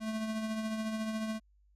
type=tone with tremolo; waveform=square; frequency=219.1 Hz; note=A3; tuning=7 cents flat; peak=-32 dBFS; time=0-1.4 s; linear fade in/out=50 ms; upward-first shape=triangle; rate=14 Hz; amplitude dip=45%; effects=added 50 Hz sine -63 dBFS peak until 1.75 s + low-pass 10000 Hz 12 dB/octave